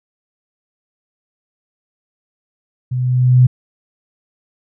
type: tone with level ramp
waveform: sine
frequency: 126.1 Hz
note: B2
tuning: 36 cents sharp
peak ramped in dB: -17 to -4 dBFS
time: 2.91-3.47 s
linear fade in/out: 10 ms
effects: none